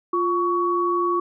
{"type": "tone pair together", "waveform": "sine", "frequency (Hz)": [350, 1122], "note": ["F4", "C#6"], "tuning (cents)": [4, 21], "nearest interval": "octave + minor sixth", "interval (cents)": 2017, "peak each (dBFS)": [-22, -21], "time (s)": [0.13, 1.2], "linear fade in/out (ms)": 5, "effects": []}